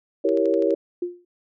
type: chord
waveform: sine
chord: E diminished seventh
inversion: none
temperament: equal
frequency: 329.6 / 392 / 466.2 / 554.4 Hz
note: E4 / G4 / Bb4 / Db5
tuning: 0 / 0 / 0 / 0 cents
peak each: -23 dBFS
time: 0.24-0.75 s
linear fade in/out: 10 ms
type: click train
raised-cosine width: 0.2 ms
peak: -26 dBFS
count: 6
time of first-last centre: 0.29-0.707 s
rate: 12 Hz
type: tone with exponential decay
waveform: sine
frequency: 352.7 Hz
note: F4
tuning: 17 cents sharp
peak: -20 dBFS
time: 1.02-1.25 s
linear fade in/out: 5 ms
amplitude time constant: 49 ms
effects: none